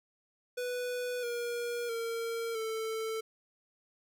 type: tone with pitch steps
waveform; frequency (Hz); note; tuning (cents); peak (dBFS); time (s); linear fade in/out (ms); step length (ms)
square; 493.9 / 476.5 / 459.8 / 443.6; B4 / A#4 / A#4 / A4; 0 / +38 / -24 / +14; -34; 0.57-3.21; 10; 660
effects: none